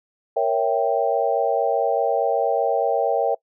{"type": "chord", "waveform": "sine", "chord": "A# diminished seventh", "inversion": "none", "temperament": "equal", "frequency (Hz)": [466.2, 554.4, 659.3, 784], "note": ["A#4", "C#5", "E5", "G5"], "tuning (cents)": [0, 0, 0, 0], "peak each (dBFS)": -23, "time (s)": [0.36, 3.35], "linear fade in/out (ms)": 10, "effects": ["noise-tail reverb RT60 0.1 s tail -23 dB re dry"]}